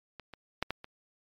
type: clicks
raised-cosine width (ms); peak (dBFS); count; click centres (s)
0.3; -28 / -29 / -13 / -15 / -28; 5; 0.197 / 0.337 / 0.626 / 0.706 / 0.844
effects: MP3 96 kbps